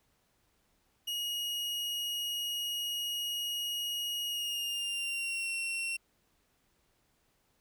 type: tone with pitch glide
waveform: 40% pulse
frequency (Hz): 2883 to 2724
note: F#7 to F7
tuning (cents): -46 to -44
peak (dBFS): -32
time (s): 1.07-5.97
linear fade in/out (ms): 10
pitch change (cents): -98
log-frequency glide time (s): 4.26-5.49
effects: pink hiss -73 dBFS RMS until 7.6 s